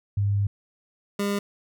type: tone pair in turn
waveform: sine / 25% pulse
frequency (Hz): 101 / 202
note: G#2 / G#3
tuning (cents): -48 / -48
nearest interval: octave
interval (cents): 1200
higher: second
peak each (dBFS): -20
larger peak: neither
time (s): 0.17-0.47 / 1.19-1.39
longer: first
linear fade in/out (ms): 5
effects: none